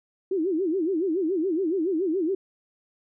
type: tone with vibrato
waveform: sine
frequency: 349.4 Hz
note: F4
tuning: 1 cent sharp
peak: -22 dBFS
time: 0.31-2.35 s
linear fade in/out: 5 ms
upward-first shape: sine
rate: 7.1 Hz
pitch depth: 220 cents each way
effects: none